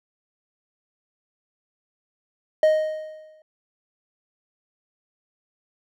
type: tone with exponential decay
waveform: triangle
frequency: 622.3 Hz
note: D#5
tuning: in tune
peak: -10 dBFS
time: 2.63-3.42 s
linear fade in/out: 2 ms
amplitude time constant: 170 ms
effects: none